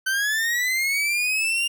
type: linear sweep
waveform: 40% pulse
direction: up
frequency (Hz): 1524 to 2814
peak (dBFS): -20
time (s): 0.06-1.68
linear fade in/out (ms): 10
effects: none